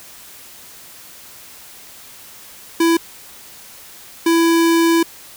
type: tone bursts at uneven times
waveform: square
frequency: 332.6 Hz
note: E4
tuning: 16 cents sharp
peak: -12 dBFS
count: 2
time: 2.8-2.97 / 4.26-5.03 s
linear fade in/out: 5 ms
effects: white hiss -40 dBFS RMS until 5.36 s